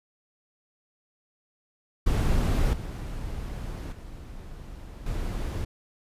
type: noise with level steps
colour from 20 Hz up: brown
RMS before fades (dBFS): -23 / -34 / -41 / -30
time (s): 2.06-5.65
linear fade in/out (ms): 10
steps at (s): 2.73 / 3.92 / 5.06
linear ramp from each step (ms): 5
effects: resampled to 32000 Hz